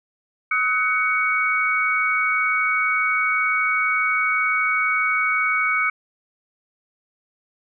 sine tone cluster, 1272 / 1494 / 2237 Hz, D#6 / F#6 / C#7, +38 / +16 / +15 cents, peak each -23 / -25 / -20 dBFS, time 0.51-5.9 s, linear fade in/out 5 ms, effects none

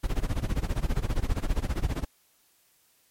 brown noise with tremolo, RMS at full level -24 dBFS, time 0.03-2.05 s, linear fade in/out 10 ms, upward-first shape sine, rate 15 Hz, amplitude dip 90%, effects white hiss -65 dBFS RMS until 3.1 s + MP3 64 kbps

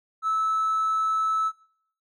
sine tone with hard clipping, 1305 Hz, E6, 18 cents flat, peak -22 dBFS, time 0.22-1.52 s, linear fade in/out 50 ms, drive 1 dB, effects noise-tail reverb RT60 0.6 s tail -20 dB re dry

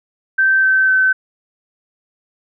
sine tone with pitch steps, 1554 / 1541.5 / 1529.1 Hz, G6 / G6 / G6, -16 / -29 / -43 cents, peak -10 dBFS, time 0.38-1.13 s, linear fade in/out 10 ms, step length 250 ms, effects none

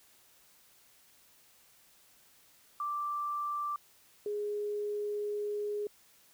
sine tone pair in turn, 1174.7 / 415.3 Hz, D6 / G#4, 0 / 0 cents, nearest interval octave + tritone, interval 1800 cents, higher first, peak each -32 / -32 dBFS, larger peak neither, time 2.8-3.76 / 4.26-5.87 s, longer second, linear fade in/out 2 ms, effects white hiss -63 dBFS RMS until 6.33 s

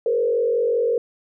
sine tone with frequency modulation, 471.4 Hz, A#4, 19 cents sharp, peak -17 dBFS, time 0.06-0.98 s, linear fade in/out 2 ms, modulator 45.2 Hz, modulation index 0.92, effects none

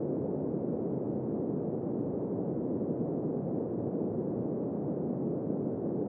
white band-pass noise, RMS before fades -33 dBFS, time 0-6.08 s, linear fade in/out 5 ms, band 130 to 450 Hz, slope 24 dB/octave, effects none

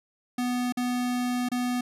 square tone with dropouts, 246.9 Hz, B3, in tune, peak -26 dBFS, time 0.38-1.81 s, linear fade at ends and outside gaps 5 ms, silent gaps 0.724-0.771 / 1.488-1.516 s, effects resampled to 32000 Hz

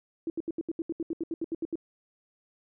sine tone bursts, 329.6 Hz, E4, in tune, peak -28 dBFS, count 15, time 0.27-1.756 s, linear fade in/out 2 ms, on 30 ms, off 74 ms, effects none

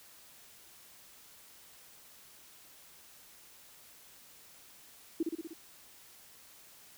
sine tone with echo, 327.3 Hz, E4, 12 cents flat, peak -27 dBFS, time 5.2-5.23 s, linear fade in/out 5 ms, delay 61 ms, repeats 5, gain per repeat -3 dB, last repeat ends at 5.535 s, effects white hiss -57 dBFS RMS until 6.97 s

